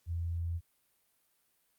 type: tone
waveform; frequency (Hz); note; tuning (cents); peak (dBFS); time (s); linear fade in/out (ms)
sine; 84.6; E2; +45; -32; 0.06-0.61; 50
effects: white hiss -74 dBFS RMS until 1.78 s + Opus 48 kbps